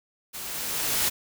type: noise with level ramp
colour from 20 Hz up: white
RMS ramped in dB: -37 to -23 dBFS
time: 0.33-1.1 s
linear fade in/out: 20 ms
effects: none